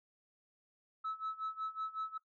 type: tone with tremolo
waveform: sine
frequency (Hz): 1300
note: E6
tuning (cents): -24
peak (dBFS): -33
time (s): 1.04-2.18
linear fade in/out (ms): 10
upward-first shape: sine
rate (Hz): 5.4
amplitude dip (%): 90
effects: noise-tail reverb RT60 0.1 s tail -17 dB re dry + tanh soft clip ceiling -33 dBFS